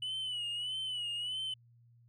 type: tone with vibrato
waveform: sine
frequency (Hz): 2960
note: F#7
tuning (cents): 0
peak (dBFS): -32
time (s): 0.02-1.54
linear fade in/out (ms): 5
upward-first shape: sine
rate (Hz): 1.6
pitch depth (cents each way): 74
effects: tanh soft clip ceiling -34 dBFS + added 118 Hz sine -60 dBFS peak until 2.08 s